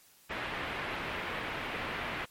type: low-pass noise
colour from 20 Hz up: white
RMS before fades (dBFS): -37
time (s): 0.29-2.26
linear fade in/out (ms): 20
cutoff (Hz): 2600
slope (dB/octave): 24
effects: white hiss -61 dBFS RMS until 2.3 s + MP3 64 kbps